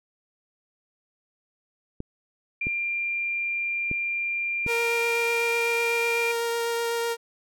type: clicks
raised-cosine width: 3 ms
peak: -19 dBFS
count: 4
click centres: 2.004 / 2.669 / 3.914 / 4.664 s
type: tone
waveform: sine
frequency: 2385 Hz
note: D7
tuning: 26 cents sharp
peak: -25 dBFS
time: 2.61-6.32 s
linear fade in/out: 5 ms
type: tone with vibrato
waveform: sawtooth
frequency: 466.2 Hz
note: A#4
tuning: in tune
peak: -21 dBFS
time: 4.66-7.17 s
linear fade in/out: 50 ms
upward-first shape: triangle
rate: 8 Hz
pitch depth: 10 cents each way
effects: none